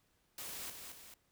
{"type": "noise with echo", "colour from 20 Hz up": "white", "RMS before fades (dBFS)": -45, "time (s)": [0.38, 0.7], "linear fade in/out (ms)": 2, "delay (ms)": 220, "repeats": 2, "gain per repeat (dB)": -5, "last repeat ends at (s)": 1.14, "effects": ["pink hiss -75 dBFS RMS until 1.31 s"]}